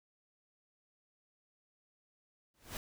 pink noise with exponential growth, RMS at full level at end -38 dBFS, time 2.54-2.77 s, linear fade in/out 1 ms, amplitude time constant 48 ms, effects none

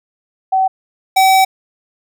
sine / square tone pair in turn, 761 / 764.2 Hz, F#5 / G5, +48 / -44 cents, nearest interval unison, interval 8 cents, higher second, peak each -10 / -8 dBFS, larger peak second, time 0.52-0.68 / 1.16-1.45 s, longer second, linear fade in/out 10 ms, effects none

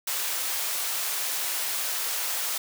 white high-pass noise, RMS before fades -29 dBFS, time 0.07-2.58 s, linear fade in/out 5 ms, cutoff 590 Hz, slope 12 dB/octave, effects none

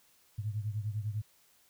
sine beating tone pair, 103.83 / 113.83 Hz, G#2 / A#2, 0 / -41 cents, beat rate 10 Hz, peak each -34 / -38 dBFS, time 0.38-1.22 s, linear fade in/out 10 ms, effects white hiss -66 dBFS RMS until 1.69 s

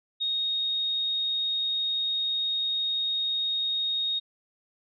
sine tone, 3729 Hz, A#7, in tune, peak -25 dBFS, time 0.2-4.2 s, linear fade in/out 20 ms, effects none

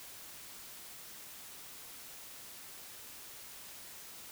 silence, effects white hiss -50 dBFS RMS until 4.31 s

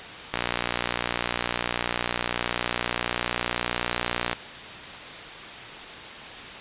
click train, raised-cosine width 0.3 ms, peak -8 dBFS, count 240, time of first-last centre 0.34-4.33 s, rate 59.9 Hz, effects white hiss -38 dBFS RMS until 6.6 s + resampled to 8000 Hz

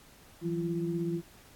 sine tone cluster, 165.9 / 182.3 / 340.3 Hz, E3 / F#3 / F4, +11 / -25 / -45 cents, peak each -33 / -39 / -32 dBFS, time 0.41-1.22 s, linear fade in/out 50 ms, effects pink hiss -57 dBFS RMS until 1.55 s + AAC 64 kbps

